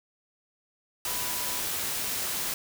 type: tone in noise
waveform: sine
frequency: 987.8 Hz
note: B5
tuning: in tune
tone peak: -41 dBFS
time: 1.07-1.6 s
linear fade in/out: 2 ms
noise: white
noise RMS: -31 dBFS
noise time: 1.05-2.54 s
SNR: -13 dB
effects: none